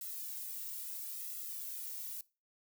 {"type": "noise with flanger", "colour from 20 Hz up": "violet", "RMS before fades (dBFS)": -43, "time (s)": [0.01, 2.21], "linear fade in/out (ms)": 2, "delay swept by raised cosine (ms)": [1.5, 2.15], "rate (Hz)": 0.76, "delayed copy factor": 1, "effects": ["noise-tail reverb RT60 0.3 s tail -21 dB re dry"]}